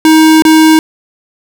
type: tone with dropouts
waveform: square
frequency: 315.9 Hz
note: D#4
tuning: 26 cents sharp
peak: -3 dBFS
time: 0.05-0.79 s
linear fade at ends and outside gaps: 1 ms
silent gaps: 0.422-0.451 s
effects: none